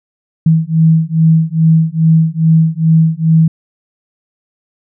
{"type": "beating tone pair", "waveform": "sine", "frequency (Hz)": [160.1, 162.5], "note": ["D#3", "E3"], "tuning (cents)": [50, -24], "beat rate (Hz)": 2.4, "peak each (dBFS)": -10, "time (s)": [0.46, 3.48], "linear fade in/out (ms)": 5, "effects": []}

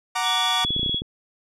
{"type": "chord", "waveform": "sawtooth", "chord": "Gb augmented", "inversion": "none", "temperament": "equal", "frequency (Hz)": [740, 932.3, 1174.7], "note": ["Gb5", "Bb5", "D6"], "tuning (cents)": [0, 0, 0], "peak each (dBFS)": -23, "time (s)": [0.15, 0.65], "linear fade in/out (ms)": 10}
{"type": "tone with pitch glide", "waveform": "sine", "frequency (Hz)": [3410, 3355], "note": ["G#7", "G#7"], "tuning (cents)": [45, 17], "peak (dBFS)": -22, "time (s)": [0.22, 1.02], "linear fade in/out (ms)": 50, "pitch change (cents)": -28, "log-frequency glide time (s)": [0.45, 0.91]}
{"type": "clicks", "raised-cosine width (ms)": 3, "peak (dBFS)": -17, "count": 9, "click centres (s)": [0.649, 0.706, 0.764, 0.795, 0.831, 0.862, 0.895, 0.945, 1.019]}
{"effects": ["low-pass 10000 Hz 12 dB/octave"]}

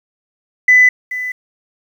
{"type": "tone with echo", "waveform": "sine", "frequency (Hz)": 2000, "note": "B6", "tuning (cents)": 21, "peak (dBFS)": -4, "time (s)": [0.68, 0.89], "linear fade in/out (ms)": 5, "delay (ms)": 430, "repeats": 1, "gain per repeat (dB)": -15, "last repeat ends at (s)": 1.32, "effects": ["tanh soft clip ceiling -1 dBFS", "7-bit"]}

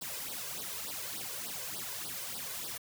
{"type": "noise with flanger", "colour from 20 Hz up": "white", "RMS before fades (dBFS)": -40, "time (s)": [0.01, 2.78], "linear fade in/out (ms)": 10, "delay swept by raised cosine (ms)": [0.21, 2.01], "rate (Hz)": 3.4, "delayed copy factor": 1, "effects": ["high-pass 80 Hz 12 dB/octave"]}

